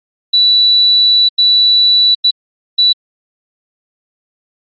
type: tone bursts at uneven times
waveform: sine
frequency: 3951 Hz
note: B7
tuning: in tune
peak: -6 dBFS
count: 4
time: 0.33-1.29 / 1.38-2.15 / 2.24-2.31 / 2.78-2.93 s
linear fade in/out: 10 ms
effects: Opus 48 kbps